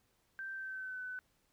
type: tone with pitch glide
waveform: sine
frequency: 1565 to 1505.6 Hz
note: G6 to F#6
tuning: -3 to +30 cents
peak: -40 dBFS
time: 0.39-1.19 s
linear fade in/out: 0 ms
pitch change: -67 cents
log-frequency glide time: 0.53-1.01 s
effects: pink hiss -75 dBFS RMS until 1.52 s